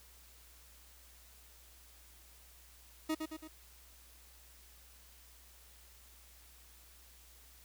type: tone with echo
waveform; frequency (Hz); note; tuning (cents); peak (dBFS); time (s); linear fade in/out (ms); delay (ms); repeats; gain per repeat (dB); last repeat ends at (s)
40% pulse; 314.5; D#4; +19; -31; 3.09-3.15; 10; 110; 3; -5; 3.48
effects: added 60 Hz sine -61 dBFS peak until 7.64 s + white hiss -61 dBFS RMS until 7.64 s